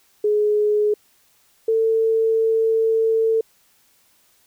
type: tone pair in turn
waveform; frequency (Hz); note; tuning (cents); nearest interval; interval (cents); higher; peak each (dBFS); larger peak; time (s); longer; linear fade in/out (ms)
sine; 419.9 / 447.5; G#4 / A4; +19 / +29; minor second; 110; second; -15; neither; 0.24-0.94 / 1.68-3.41; second; 5
effects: white hiss -59 dBFS RMS until 4.46 s